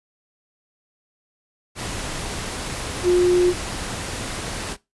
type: tone in noise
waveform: sine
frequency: 357.1 Hz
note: F4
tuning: 39 cents sharp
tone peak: -13 dBFS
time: 3.03-3.54 s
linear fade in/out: 50 ms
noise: pink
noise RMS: -29 dBFS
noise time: 1.75-4.77 s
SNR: +13 dB
effects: noise-tail reverb RT60 0.2 s tail -19 dB re dry + resampled to 24000 Hz